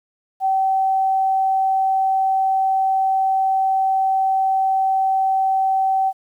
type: tone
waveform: sine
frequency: 768 Hz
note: G5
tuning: 36 cents flat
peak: -15 dBFS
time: 0.4-6.13 s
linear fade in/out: 50 ms
effects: 9-bit